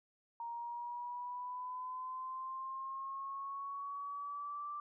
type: linear sweep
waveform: sine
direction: up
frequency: 932.3 to 1176 Hz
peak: -40 dBFS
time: 0.4-4.8 s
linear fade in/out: 2 ms
effects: none